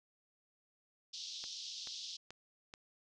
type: band-pass noise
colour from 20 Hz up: white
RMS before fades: -46 dBFS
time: 1.13-2.17 s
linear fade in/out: 10 ms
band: 3200 to 5800 Hz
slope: 48 dB/octave
type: click train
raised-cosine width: 0.2 ms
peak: -31 dBFS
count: 4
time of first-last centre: 1.44-2.739 s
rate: 2.31 Hz
effects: none